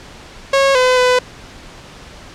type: tone with pitch steps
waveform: sawtooth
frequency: 547 / 507 / 501 Hz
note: C#5 / B4 / B4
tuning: -23 / +45 / +25 cents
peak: -6 dBFS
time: 0.53-1.19 s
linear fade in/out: 5 ms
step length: 220 ms
effects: pink hiss -37 dBFS RMS until 2.34 s + low-pass 6000 Hz 12 dB/octave